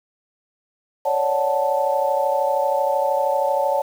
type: chord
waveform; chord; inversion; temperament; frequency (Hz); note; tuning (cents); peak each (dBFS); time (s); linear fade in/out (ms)
sine; D major seventh; third; equal; 554.4 / 587.3 / 740 / 880; C#5 / D5 / F#5 / A5; 0 / 0 / 0 / 0; -21 / -24 / -26 / -22; 1.05-3.82; 10
effects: 7-bit